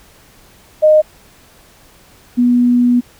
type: tone pair in turn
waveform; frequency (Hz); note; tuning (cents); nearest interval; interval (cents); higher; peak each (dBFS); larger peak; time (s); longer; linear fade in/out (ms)
sine; 616 / 244; D#5 / B3; -17 / -21; octave + major third; 1604; first; -5 / -8; first; 0.82-1.02 / 2.37-3.01; second; 20
effects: pink hiss -46 dBFS RMS until 3.19 s